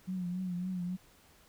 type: tone with vibrato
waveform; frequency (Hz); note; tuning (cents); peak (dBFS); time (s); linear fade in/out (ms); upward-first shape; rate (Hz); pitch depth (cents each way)
sine; 181.1; F#3; -37; -33; 0.07-0.97; 20; triangle; 3.6; 69
effects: pink hiss -62 dBFS RMS until 1.48 s